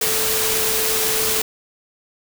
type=tone in noise; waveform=sine; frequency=440 Hz; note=A4; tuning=in tune; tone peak=-26 dBFS; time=0.01-1.42 s; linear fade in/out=5 ms; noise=white; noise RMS=-20 dBFS; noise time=0.01-1.42 s; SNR=-9 dB; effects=none